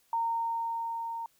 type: tone with level ramp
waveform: sine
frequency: 920 Hz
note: A#5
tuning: 23 cents flat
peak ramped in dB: -26 to -34 dBFS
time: 0.13-1.26 s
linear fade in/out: 2 ms
effects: white hiss -68 dBFS RMS until 1.39 s